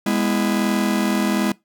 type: chord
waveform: 45% pulse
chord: E major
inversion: first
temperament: just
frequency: 206 / 247.2 / 329.6 Hz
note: G#3 / B3 / E4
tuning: -14 / +2 / 0 cents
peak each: -20 / -24 / -24 dBFS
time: 0.06-1.52 s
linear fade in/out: 5 ms
effects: noise-tail reverb RT60 0.2 s tail -22 dB re dry